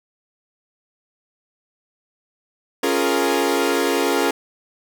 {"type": "chord", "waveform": "sawtooth", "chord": "Bb minor seventh", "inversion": "first", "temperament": "equal", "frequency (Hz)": [277.2, 349.2, 415.3, 466.2], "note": ["Db4", "F4", "Ab4", "Bb4"], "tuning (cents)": [0, 0, 0, 0], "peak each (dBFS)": -19, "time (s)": [2.83, 4.31], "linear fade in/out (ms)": 5, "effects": []}